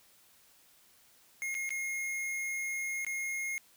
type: tone with dropouts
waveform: square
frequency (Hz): 2148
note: C7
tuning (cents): +45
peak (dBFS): -34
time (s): 1.42-3.58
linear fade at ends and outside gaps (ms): 0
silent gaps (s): 1.544-1.55 / 1.692-1.705 / 3.048-3.066
effects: white hiss -63 dBFS RMS until 3.76 s